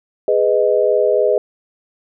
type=chord; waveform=sine; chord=G# minor; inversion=none; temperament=just; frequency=415.3 / 498.4 / 623 Hz; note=G#4 / B4 / D#5; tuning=0 / +16 / +2 cents; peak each=-16 dBFS; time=0.28-1.38 s; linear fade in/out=2 ms; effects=none